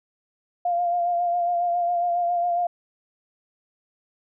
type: tone with vibrato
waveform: sine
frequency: 698.5 Hz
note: F5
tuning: in tune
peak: -20 dBFS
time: 0.65-2.67 s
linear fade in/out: 5 ms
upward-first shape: sine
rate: 7.3 Hz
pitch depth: 29 cents each way
effects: none